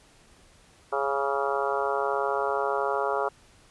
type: harmonic tone with a mistuned harmonic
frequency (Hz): 138.59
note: C#3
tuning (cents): 0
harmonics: 3 / 4 / 5 / 6 / 7 / 8 / 9 / 10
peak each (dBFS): -30 / -31 / -32 / -33 / -33 / -34 / -35 / -35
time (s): 0.92-3.29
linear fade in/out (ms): 10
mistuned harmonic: 8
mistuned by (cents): +40
effects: pink hiss -57 dBFS RMS until 3.7 s + resampled to 24000 Hz